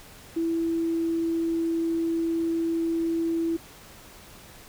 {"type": "tone", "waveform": "sine", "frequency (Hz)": 330.8, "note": "E4", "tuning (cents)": 6, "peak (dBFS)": -23, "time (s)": [0.36, 3.57], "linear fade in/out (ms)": 10, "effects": ["pink hiss -48 dBFS RMS until 4.68 s"]}